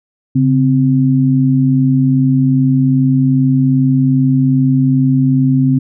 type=tone pair together; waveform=sine; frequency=138.2 / 260.7 Hz; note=C#3 / C4; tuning=-5 / -6 cents; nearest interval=major seventh; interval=1099 cents; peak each=-11 dBFS; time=0.35-5.79 s; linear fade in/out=10 ms; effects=none